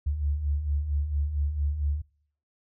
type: beating tone pair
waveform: sine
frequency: 69.3 / 73.7 Hz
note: C#2 / D2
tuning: 0 / +7 cents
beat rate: 4.4 Hz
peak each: -33 / -25 dBFS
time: 0.06-2.02 s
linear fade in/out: 10 ms
effects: noise-tail reverb RT60 0.6 s tail -26 dB re dry